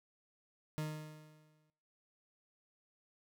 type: tone with exponential decay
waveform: 40% pulse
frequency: 153.8 Hz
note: D#3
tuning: 20 cents flat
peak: -34 dBFS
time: 0.78-1.7 s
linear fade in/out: 0 ms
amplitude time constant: 200 ms
effects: noise-tail reverb RT60 1.0 s tail -24 dB re dry